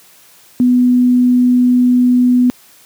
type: tone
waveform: sine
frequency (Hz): 248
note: B3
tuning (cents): +7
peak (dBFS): -7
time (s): 0.6-2.5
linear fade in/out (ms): 0
effects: white hiss -45 dBFS RMS until 2.85 s + high-pass 100 Hz 12 dB/octave